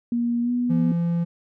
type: tone with pitch glide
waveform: sine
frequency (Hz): 237.2 to 244.3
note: A#3 to B3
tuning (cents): +30 to -19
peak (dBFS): -20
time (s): 0.12-0.92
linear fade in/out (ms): 2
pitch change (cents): +51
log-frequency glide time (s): 0.42-0.51
type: tone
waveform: triangle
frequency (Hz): 170.3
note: F3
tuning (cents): -43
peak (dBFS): -18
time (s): 0.69-1.25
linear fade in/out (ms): 20
effects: none